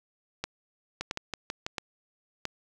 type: two click trains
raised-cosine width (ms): 0.2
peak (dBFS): -14 / -15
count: 4 / 5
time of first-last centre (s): 0.44-2.453 / 1.01-1.665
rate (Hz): 1.49 / 6.11
effects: none